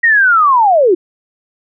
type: linear sweep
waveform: sine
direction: down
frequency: 1903 to 329.6 Hz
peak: -6 dBFS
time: 0.03-0.95 s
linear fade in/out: 10 ms
effects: none